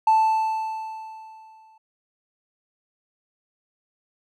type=tone with exponential decay; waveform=triangle; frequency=880 Hz; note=A5; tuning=in tune; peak=-10 dBFS; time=0.07-1.78 s; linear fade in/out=5 ms; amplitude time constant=370 ms; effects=tanh soft clip ceiling -10 dBFS